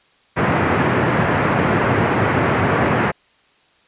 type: band-pass noise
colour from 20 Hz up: pink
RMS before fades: -17 dBFS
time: 0.36-3.12 s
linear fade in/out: 20 ms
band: 100 to 2100 Hz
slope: 24 dB/octave
effects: white hiss -56 dBFS RMS until 3.87 s + resampled to 8000 Hz